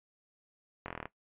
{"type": "slowing click train", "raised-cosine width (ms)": 0.5, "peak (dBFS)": -23, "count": 9, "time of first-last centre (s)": [0.86, 1.056], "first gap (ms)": 22, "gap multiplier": 1.03, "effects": ["noise-tail reverb RT60 0.1 s tail -17 dB re dry", "resampled to 8000 Hz"]}